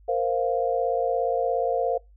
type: chord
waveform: sine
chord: Bb suspended second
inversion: none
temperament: equal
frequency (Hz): 466.2 / 523.3 / 698.5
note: Bb4 / C5 / F5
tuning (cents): 0 / 0 / 0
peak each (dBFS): -26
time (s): 0.08-1.98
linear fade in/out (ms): 10
effects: noise-tail reverb RT60 0.2 s tail -23 dB re dry + added 50 Hz sine -50 dBFS peak until 2.16 s